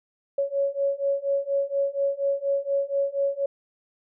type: beating tone pair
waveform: sine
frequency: 554.4 / 558.6 Hz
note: C#5 / C#5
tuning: 0 / +13 cents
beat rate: 4.2 Hz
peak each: -26 / -25 dBFS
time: 0.38-3.46 s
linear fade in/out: 5 ms
effects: none